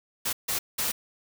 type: noise bursts at uneven times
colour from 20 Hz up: white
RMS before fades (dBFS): -28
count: 3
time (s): 0.25-0.33 / 0.48-0.59 / 0.78-0.92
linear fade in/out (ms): 10
effects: none